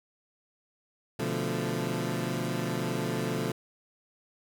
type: chord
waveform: 20% pulse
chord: B half-diminished seventh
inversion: none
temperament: equal with one note detuned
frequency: 124.76 / 146.83 / 174.61 / 220 Hz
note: B2 / D3 / F3 / A3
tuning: +18 / 0 / 0 / 0 cents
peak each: -29 / -31 / -29 / -31 dBFS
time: 1.19-3.52 s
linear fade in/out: 5 ms
effects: none